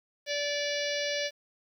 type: harmonic tone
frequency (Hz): 580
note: D5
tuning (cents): -22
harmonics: 1 / 3 / 4 / 5 / 6 / 7 / 8 / 9 / 10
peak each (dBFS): -32 / -37 / -38 / -39 / -40 / -40 / -41 / -42 / -42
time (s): 0.26-1.31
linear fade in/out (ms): 50
effects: 10-bit